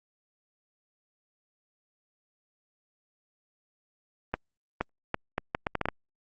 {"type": "accelerating click train", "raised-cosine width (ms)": 0.5, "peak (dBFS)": -12, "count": 10, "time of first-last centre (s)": [4.34, 5.886], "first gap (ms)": 470, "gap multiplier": 0.71, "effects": ["Opus 24 kbps"]}